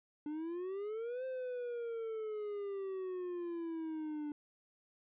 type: exponential two-way sweep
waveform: triangle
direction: up then down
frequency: 293.7 to 523.3 to 293.7 Hz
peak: -36 dBFS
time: 0.26-4.32 s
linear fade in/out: 2 ms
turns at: 1.25 s
effects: resampled to 8000 Hz